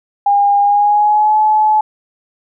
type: tone with pitch glide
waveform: sine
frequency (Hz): 810 to 857.7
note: G#5 to A5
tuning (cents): -43 to -44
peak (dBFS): -8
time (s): 0.26-1.81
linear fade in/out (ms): 5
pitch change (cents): +99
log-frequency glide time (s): 0.61-1.37
effects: none